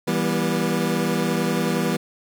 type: chord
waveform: 25% pulse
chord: E minor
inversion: none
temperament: equal with one note detuned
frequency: 164.81 / 196 / 241.9 Hz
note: E3 / G3 / B3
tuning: 0 / 0 / -36 cents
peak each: -21 dBFS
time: 0.07-1.97 s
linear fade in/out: 10 ms
effects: none